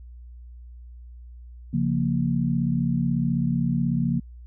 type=chord; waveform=sine; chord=Bb minor; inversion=first; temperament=equal; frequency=138.59 / 174.61 / 233.1 Hz; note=Db3 / F3 / Bb3; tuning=0 / 0 / 0 cents; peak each=-25 dBFS; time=1.73-4.2 s; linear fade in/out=10 ms; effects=added 60 Hz sine -40 dBFS peak until 4.46 s